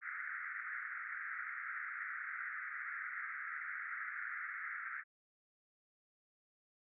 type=band-pass noise; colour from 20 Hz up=pink; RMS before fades=-44 dBFS; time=0.01-5.04 s; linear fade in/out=50 ms; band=1300 to 2100 Hz; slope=96 dB/octave; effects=none